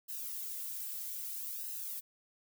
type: noise with flanger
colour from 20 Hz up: violet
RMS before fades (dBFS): -41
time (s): 0.08-2.01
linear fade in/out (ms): 20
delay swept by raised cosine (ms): 0.87 to 2.87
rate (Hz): 0.62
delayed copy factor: -0.75
effects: none